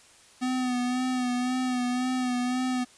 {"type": "tone with vibrato", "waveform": "square", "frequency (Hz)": 251, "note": "B3", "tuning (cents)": 28, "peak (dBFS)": -26, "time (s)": [0.41, 2.85], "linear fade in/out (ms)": 20, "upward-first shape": "sine", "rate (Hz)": 1.9, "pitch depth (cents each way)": 35, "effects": ["white hiss -55 dBFS RMS until 2.97 s", "resampled to 22050 Hz"]}